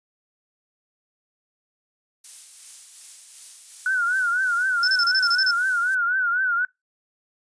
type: noise with tremolo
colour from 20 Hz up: violet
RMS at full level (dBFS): -35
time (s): 2.24-5.95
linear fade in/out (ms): 5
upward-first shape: sine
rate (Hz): 2.7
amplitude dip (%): 35
type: tone with vibrato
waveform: sine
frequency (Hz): 1465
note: F#6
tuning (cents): -18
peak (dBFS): -19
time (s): 3.86-6.65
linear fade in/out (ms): 2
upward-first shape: triangle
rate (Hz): 4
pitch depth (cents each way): 120
type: tone bursts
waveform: sine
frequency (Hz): 5274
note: E8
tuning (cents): 0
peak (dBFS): -19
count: 9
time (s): 4.83-5.51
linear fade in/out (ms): 2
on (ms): 48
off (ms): 31
effects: noise-tail reverb RT60 0.2 s tail -26 dB re dry + resampled to 22050 Hz